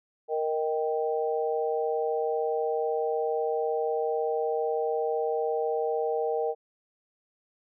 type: chord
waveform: sine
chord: Eb major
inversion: second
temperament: equal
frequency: 466.2 / 622.3 / 784 Hz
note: Bb4 / Eb5 / G5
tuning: 0 / 0 / 0 cents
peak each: -27 / -32 / -32 dBFS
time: 0.28-6.55 s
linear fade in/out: 50 ms
effects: none